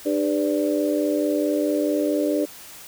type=harmonic tone with a mistuned harmonic; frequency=100 Hz; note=G2; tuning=35 cents sharp; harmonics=3 / 4 / 5 / 6; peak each=-22 / -27 / -27 / -25 dBFS; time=0.05-2.46 s; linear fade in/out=20 ms; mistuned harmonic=6; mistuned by=-45 cents; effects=white hiss -42 dBFS RMS until 2.87 s